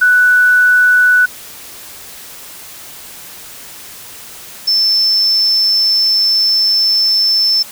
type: tone pair in turn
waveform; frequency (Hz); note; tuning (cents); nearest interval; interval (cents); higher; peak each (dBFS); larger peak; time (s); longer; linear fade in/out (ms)
sine; 1484 / 5298; F#6 / E8; +5 / +8; octave + minor seventh; 2203; second; -6 / -9; first; 0.01-1.26 / 4.67-7.63; second; 10
effects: white hiss -33 dBFS RMS until 7.71 s